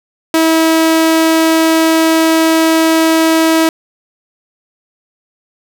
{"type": "tone", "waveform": "sawtooth", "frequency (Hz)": 323.3, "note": "E4", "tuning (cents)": -34, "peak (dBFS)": -4, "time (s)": [0.34, 3.69], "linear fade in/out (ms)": 2, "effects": []}